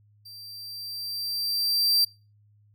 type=tone with level ramp; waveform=45% pulse; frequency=4699 Hz; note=D8; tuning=in tune; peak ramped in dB=-42 to -17 dBFS; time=0.25-2.05 s; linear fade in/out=10 ms; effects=noise-tail reverb RT60 0.3 s tail -22 dB re dry + added 104 Hz sine -57 dBFS peak until 2.74 s